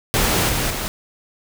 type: noise with level steps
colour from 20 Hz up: pink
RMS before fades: -18 / -21 / -25 dBFS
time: 0.14-0.88 s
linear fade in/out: 0 ms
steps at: 0.49 / 0.7 s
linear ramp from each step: 5 ms
effects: none